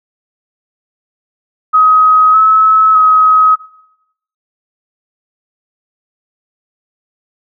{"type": "tone with pitch steps", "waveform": "sine", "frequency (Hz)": [1264, 1294, 1269], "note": ["D#6", "E6", "D#6"], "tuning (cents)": [27, -32, 34], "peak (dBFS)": -4, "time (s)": [1.73, 3.56], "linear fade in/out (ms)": 20, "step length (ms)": 610, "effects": ["noise-tail reverb RT60 0.8 s tail -18 dB re dry"]}